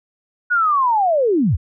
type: linear sweep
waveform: sine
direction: down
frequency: 1480 to 56.4 Hz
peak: -13 dBFS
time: 0.5-1.57 s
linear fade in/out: 20 ms
effects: none